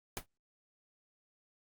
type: noise with exponential decay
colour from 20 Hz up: pink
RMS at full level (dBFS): -34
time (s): 0.17-0.26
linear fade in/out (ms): 0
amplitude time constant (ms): 18
effects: Opus 48 kbps